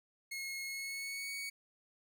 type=tone with pitch glide; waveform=sawtooth; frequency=2166 to 2237 Hz; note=C#7 to C#7; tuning=-41 to +15 cents; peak=-36 dBFS; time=0.31-1.5 s; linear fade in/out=10 ms; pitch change=+56 cents; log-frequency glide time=0.64-1.32 s; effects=none